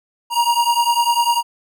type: beating tone pair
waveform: square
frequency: 940 / 950 Hz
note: A#5 / A#5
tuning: +14 / +33 cents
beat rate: 10 Hz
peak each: -18 dBFS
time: 0.3-1.43 s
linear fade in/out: 50 ms
effects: none